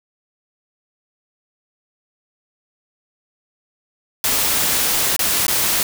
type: noise with dropouts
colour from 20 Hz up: white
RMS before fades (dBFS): -18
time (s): 4.24-5.83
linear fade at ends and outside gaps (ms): 1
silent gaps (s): 5.164-5.192 / 5.467-5.481
effects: none